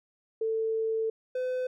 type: tone pair in turn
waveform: sine / triangle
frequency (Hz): 445 / 507.9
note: A4 / B4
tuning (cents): +20 / +48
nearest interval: major second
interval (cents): 228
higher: second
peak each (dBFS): -26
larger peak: neither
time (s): 0.41-1.1 / 1.35-1.67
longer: first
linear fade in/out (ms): 5
effects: none